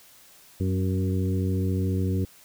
harmonic tone with a mistuned harmonic, 94 Hz, F#2, 28 cents sharp, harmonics 1 / 2 / 3 / 4 / 5, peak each -24 / -29 / -32 / -34 / -38 dBFS, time 0.6-2.25 s, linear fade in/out 5 ms, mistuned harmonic 3, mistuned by -22 cents, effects white hiss -53 dBFS RMS until 2.44 s

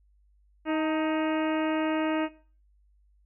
harmonic tone with a mistuned harmonic, 314 Hz, D#4, 16 cents sharp, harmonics 1 / 2 / 3 / 4 / 5 / 6 / 7 / 8 / 9, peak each -26 / -32 / -36 / -38 / -40 / -42 / -43 / -44 / -45 dBFS, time 0.65-2.29 s, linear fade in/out 50 ms, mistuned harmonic 3, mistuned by -39 cents, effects noise-tail reverb RT60 0.4 s tail -17 dB re dry + added 50 Hz sine -60 dBFS peak until 3.25 s

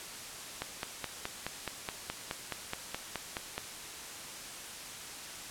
click train, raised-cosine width 0.3 ms, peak -18 dBFS, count 15, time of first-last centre 0.62-3.58 s, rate 4.73 Hz, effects white hiss -44 dBFS RMS until 5.5 s + low-pass 10000 Hz 12 dB/octave

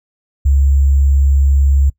sine tone with sample-and-hold, 69.1 Hz, C#2, 5 cents flat, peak -8 dBFS, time 0.45-1.9 s, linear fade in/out 10 ms, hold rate 7350 Hz, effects noise-tail reverb RT60 0.1 s tail -21 dB re dry

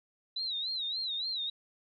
sine tone with vibrato, 3922 Hz, B7, 13 cents flat, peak -32 dBFS, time 0.36-1.5 s, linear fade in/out 5 ms, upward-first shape sine, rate 3.5 Hz, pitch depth 130 cents each way, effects none

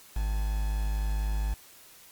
triangle tone with quantisation, 52.1 Hz, G#1, 6 cents sharp, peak -24 dBFS, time 0.16-1.54 s, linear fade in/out 5 ms, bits 7, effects white hiss -53 dBFS RMS until 2.11 s + Opus 48 kbps

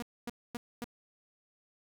sawtooth tone bursts, 239 Hz, A#3, 43 cents sharp, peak -32 dBFS, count 4, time 0-0.842 s, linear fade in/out 0 ms, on 23 ms, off 250 ms, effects none

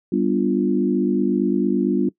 sine chord, G dominant seventh, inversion none, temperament equal with one note detuned, 196 / 245.2 / 293.7 / 349.2 Hz, G3 / B3 / D4 / F4, 0 / -12 / 0 / 0 cents, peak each -22 dBFS, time 0.12-2.09 s, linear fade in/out 5 ms, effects noise-tail reverb RT60 0.1 s tail -20 dB re dry

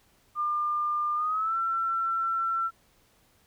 sine tone with pitch glide, 1200 to 1347 Hz, D6 to E6, +37 to +37 cents, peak -25 dBFS, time 0.35-2.71 s, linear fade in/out 50 ms, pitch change +200 cents, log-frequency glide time 1.15-1.56 s, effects pink hiss -64 dBFS RMS until 3.46 s

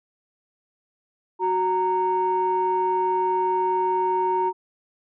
sine tone pair together, 370 / 926.2 Hz, F#4 / A#5, 0 / -11 cents, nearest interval octave + major third, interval 1589 cents, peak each -23 / -20 dBFS, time 1.39-4.53 s, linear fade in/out 50 ms, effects tanh soft clip ceiling -14 dBFS

